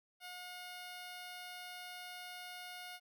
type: tone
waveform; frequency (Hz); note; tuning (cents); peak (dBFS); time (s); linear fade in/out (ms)
10% pulse; 720; F#5; -47; -38; 0.2-3; 50
effects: none